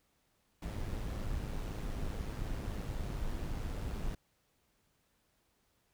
brown noise with amplitude modulation, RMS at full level -36 dBFS, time 0.62-4.15 s, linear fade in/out 5 ms, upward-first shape sine, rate 104 Hz, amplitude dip 40%, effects pink hiss -75 dBFS RMS until 5.93 s

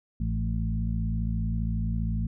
harmonic tone with a mistuned harmonic, 55 Hz, A1, in tune, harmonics 1 / 2 / 3 / 4, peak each -28 / -31 / -33 / -34 dBFS, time 0.2-2.27 s, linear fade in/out 5 ms, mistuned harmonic 3, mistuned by +29 cents, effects none

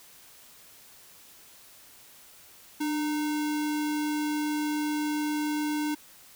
sine tone with sample-and-hold, 298.8 Hz, D4, 30 cents sharp, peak -26 dBFS, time 2.8-5.95 s, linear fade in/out 10 ms, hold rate 1225 Hz, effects white hiss -53 dBFS RMS until 6.35 s

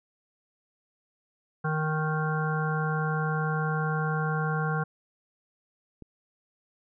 harmonic tone, 155.5 Hz, D#3, 1 cent flat, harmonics 1 / 3 / 5 / 7 / 9 / 10, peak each -27 / -35 / -35 / -36 / -34 / -38 dBFS, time 1.64-4.84 s, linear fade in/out 10 ms
click, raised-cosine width 3 ms, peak -31 dBFS, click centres 6.023 s
effects none

